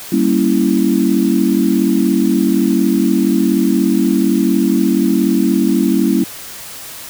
sine chord, G diminished seventh, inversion none, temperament equal, 196 / 233.1 / 277.2 / 329.6 Hz, G3 / Bb3 / Db4 / Fb4, 0 / 0 / 0 / 0 cents, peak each -16 dBFS, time 0.12-6.24 s, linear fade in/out 5 ms, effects white hiss -31 dBFS RMS until 7.09 s

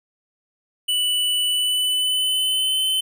square tone with pitch glide, 2970 to 3055 Hz, F#7 to G7, +6 to -45 cents, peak -19 dBFS, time 0.88-3.01 s, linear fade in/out 10 ms, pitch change +49 cents, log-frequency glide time 1.48-2.83 s, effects 10-bit

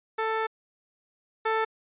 15% pulse tone pair in turn, 442.6 / 442.6 Hz, A4 / A4, +10 / +10 cents, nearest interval unison, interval 0 cents, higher neither, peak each -19 / -17 dBFS, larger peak second, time 0.18-0.47 / 1.45-1.65 s, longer first, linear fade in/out 10 ms, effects resampled to 8000 Hz

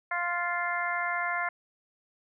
harmonic tone, 349.2 Hz, F4, in tune, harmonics 2 / 3 / 4 / 5 / 6, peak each -34 / -34 / -34 / -34 / -34 dBFS, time 0.11-1.49 s, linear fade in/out 5 ms, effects none

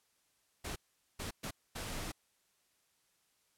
pink noise bursts at uneven times, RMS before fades -41 dBFS, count 4, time 0.64-0.76 / 1.19-1.31 / 1.43-1.51 / 1.75-2.12 s, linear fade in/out 10 ms, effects white hiss -75 dBFS RMS until 3.57 s + low-pass 12000 Hz 12 dB/octave

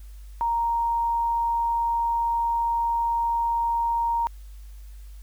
sine tone, 932.3 Hz, A#5, in tune, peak -21 dBFS, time 0.41-4.27 s, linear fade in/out 0 ms, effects added 50 Hz sine -39 dBFS peak until 5.22 s + white hiss -59 dBFS RMS until 5.22 s

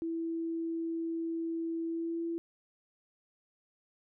sine tone with pitch glide, 330 to 335 Hz, E4 to E4, +2 to +28 cents, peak -32 dBFS, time 0.02-2.38 s, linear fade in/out 0 ms, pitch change +26 cents, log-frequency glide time 1.86-2.25 s, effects none

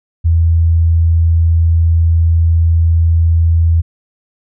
sine tone, 82.8 Hz, E2, 8 cents sharp, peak -7 dBFS, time 0.24-3.82 s, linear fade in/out 20 ms, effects none

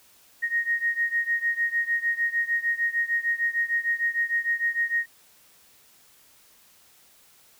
sine beating tone pair, 1864.7 / 1871.3 Hz, A#6 / A#6, 0 / +6 cents, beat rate 6.6 Hz, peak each -25 / -27 dBFS, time 0.42-5.06 s, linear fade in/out 20 ms, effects white hiss -57 dBFS RMS until 7.59 s

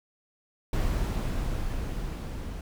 brown noise with level ramp, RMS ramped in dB -26 to -36 dBFS, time 0.73-2.61 s, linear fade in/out 2 ms, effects none

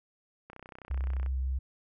click train, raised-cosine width 0.5 ms, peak -31 dBFS, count 25, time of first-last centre 0.5-1.262 s, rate 31.5 Hz
sine tone with vibrato, 65.41 Hz, C2, in tune, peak -28 dBFS, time 0.9-1.59 s, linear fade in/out 10 ms, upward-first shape square, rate 5.5 Hz, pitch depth 8 cents each way
effects none

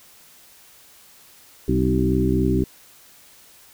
harmonic tone with a mistuned harmonic, 63.7 Hz, C2, 46 cents flat, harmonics 1 / 2 / 3 / 4 / 5 / 6, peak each -24 / -24 / -24 / -24 / -24 / -24 dBFS, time 1.68-2.64 s, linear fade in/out 5 ms, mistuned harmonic 4, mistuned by +43 cents, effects white hiss -50 dBFS RMS until 3.73 s

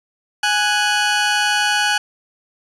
20% pulse tone pair together, 830 / 1480.5 Hz, G#5 / F#6, -1 / +1 cents, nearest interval minor seventh, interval 1002 cents, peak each -13 dBFS, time 0.43-1.98 s, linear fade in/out 5 ms, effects resampled to 22050 Hz + 7-bit

